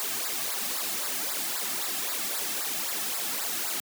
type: noise with flanger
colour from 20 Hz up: white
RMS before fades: -31 dBFS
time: 0-3.8 s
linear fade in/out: 0 ms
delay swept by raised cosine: 0.32 to 2.12 ms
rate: 3.8 Hz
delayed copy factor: -0.9
effects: high-pass 200 Hz 12 dB/octave